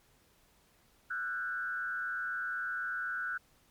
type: tone with frequency modulation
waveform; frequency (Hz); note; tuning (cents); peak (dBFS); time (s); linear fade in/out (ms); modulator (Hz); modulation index
sine; 1480; F#6; 0; -33; 1.1-3.38; 10; 116; 0.9
effects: pink hiss -67 dBFS RMS until 3.7 s + MP3 96 kbps